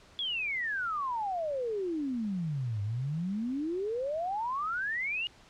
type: exponential two-way sweep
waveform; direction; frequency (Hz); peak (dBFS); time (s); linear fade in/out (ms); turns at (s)
sine; down then up; 3428 to 99.3 to 2916; -30; 0.19-5.27; 0; 2.82
effects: pink hiss -57 dBFS RMS until 5.49 s + low-pass 6000 Hz 12 dB/octave